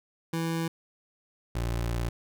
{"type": "tone pair in turn", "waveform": "25% pulse", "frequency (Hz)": [164.81, 58.27], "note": ["E3", "A#1"], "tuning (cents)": [0, 0], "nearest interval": "octave + tritone", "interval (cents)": 1800, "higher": "first", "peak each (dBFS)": [-24, -24], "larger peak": "neither", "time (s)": [[0.33, 0.68], [1.55, 2.09]], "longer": "second", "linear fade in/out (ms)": 5, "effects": []}